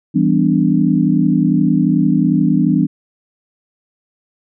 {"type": "chord", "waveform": "sine", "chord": "E minor seventh", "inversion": "none", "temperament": "equal with one note detuned", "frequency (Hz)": [164.81, 196, 251, 293.7], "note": ["E3", "G3", "B3", "D4"], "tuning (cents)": [0, 0, 28, 0], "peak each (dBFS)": -16, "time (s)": [0.14, 2.87], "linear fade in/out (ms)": 20, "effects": []}